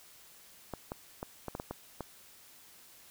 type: clicks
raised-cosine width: 1 ms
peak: -23 dBFS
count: 8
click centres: 0.737 / 0.919 / 1.229 / 1.483 / 1.551 / 1.599 / 1.71 / 2.007 s
effects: white hiss -57 dBFS RMS until 3.1 s